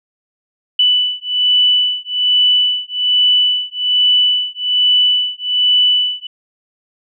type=beating tone pair; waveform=sine; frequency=2978 / 2979.2 Hz; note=F#7 / F#7; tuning=+11 / +11 cents; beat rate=1.2 Hz; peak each=-14 dBFS; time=0.79-6.27 s; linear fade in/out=5 ms; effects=none